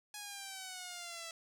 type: exponential sweep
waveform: 5% pulse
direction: down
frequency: 837 to 658 Hz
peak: -32 dBFS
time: 0.14-1.31 s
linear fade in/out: 2 ms
effects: none